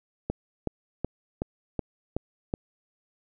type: click train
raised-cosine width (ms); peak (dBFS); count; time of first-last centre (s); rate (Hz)
2; -14; 7; 0.3-2.539; 2.68
effects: none

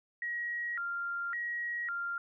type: tone with vibrato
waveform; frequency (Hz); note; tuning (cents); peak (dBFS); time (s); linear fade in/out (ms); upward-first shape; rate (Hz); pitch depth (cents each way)
sine; 1627; G#6; -36; -33; 0.22-2.18; 2; square; 0.9; 270
effects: none

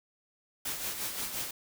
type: noise with tremolo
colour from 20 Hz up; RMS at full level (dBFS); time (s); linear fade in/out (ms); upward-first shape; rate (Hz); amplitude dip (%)
white; -34; 0.65-1.51; 5; sine; 5.7; 50
effects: none

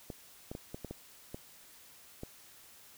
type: clicks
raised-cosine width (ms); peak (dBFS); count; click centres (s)
2; -27; 8; 0.102 / 0.515 / 0.551 / 0.745 / 0.847 / 0.91 / 1.345 / 2.234
effects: white hiss -57 dBFS RMS until 2.97 s

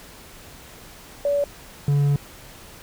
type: tone pair in turn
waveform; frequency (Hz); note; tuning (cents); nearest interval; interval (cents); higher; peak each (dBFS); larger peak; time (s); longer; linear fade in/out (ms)
sine / triangle; 572 / 143; D5 / D3; -46 / -46; 2 octaves; 2400; first; -18 / -14; second; 1.25-1.44 / 1.88-2.16; second; 2
effects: pink hiss -44 dBFS RMS until 2.82 s

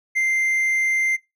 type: tone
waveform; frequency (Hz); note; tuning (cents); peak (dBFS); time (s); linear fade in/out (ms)
triangle; 2089; C7; -3; -16; 0.15-1.17; 20
effects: noise-tail reverb RT60 0.2 s tail -20 dB re dry

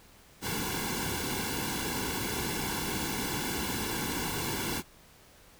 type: noise with comb filter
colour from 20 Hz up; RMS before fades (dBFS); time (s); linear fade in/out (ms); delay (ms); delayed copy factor
pink; -33; 0.41-4.83; 50; 1.6; -0.8
effects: pink hiss -57 dBFS RMS until 5.59 s

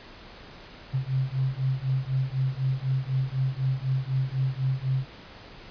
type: beating tone pair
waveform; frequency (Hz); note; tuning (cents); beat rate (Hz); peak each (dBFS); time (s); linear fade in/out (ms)
sine; 130.1 / 134.1; C3 / C3; -9 / +43; 4; -27; 0.93-5.06; 20
effects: pink hiss -46 dBFS RMS until 5.7 s + resampled to 11025 Hz

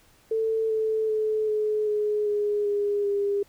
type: tone with pitch steps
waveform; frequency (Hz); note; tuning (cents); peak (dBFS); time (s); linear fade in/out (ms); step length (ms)
sine; 444.5 / 438.4 / 432.3 / 426.4 / 420.5 / 414.7 / 409 / 403.4; A4 / A4 / A4 / G#4 / G#4 / G#4 / G#4 / G4; +18 / -6 / -31 / +46 / +22 / -3 / -26 / +50; -22; 0.31-3.43; 5; 390
effects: pink hiss -59 dBFS RMS until 3.48 s

